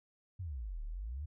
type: exponential two-way sweep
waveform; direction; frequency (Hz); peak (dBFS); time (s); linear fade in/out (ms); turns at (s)
sine; down then up; 99.2 to 35 to 80.3; -38; 0.39-1.26; 10; 0.83
effects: none